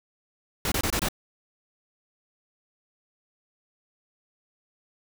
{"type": "noise bursts", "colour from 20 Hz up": "pink", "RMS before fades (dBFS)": -26, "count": 5, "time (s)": [0.65, 1.086], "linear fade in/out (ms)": 2, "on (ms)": 68, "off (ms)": 24, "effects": []}